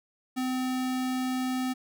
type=tone; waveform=square; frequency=256.4 Hz; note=C4; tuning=35 cents flat; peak=-28 dBFS; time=0.36-1.74 s; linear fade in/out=20 ms; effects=none